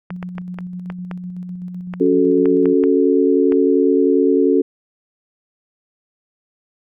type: tone with tremolo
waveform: sine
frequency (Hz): 180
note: F#3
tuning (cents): -47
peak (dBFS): -25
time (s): 0.1-2.74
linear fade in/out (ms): 10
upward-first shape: square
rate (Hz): 7.9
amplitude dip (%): 30
type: clicks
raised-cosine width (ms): 0.5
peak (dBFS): -15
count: 11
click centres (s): 0.105 / 0.228 / 0.382 / 0.587 / 0.901 / 1.113 / 1.938 / 2.457 / 2.657 / 2.838 / 3.522
type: chord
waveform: sine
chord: F# minor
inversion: second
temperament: equal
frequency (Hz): 277.2 / 370 / 440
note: C#4 / F#4 / A4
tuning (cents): 0 / 0 / 0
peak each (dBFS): -15 / -16 / -16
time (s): 2-4.62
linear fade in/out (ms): 10
effects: none